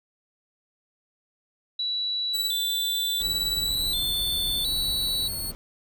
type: tone with vibrato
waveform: sine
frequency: 3729 Hz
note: A#7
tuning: in tune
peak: -25 dBFS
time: 1.79-5.28 s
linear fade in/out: 5 ms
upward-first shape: square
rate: 0.7 Hz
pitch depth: 92 cents each way
type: tone with pitch glide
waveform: 10% pulse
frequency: 3951 to 4384 Hz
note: B7 to C#8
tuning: 0 to -20 cents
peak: -23 dBFS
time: 2.33-5.52 s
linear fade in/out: 20 ms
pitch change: +180 cents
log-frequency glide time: 3.62-4.2 s
type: noise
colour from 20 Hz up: brown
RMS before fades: -37 dBFS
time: 3.2-5.55 s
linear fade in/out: 0 ms
effects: none